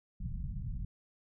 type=low-pass noise; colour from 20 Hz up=pink; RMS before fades=-38 dBFS; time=0.2-0.85 s; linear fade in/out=5 ms; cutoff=190 Hz; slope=48 dB/octave; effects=none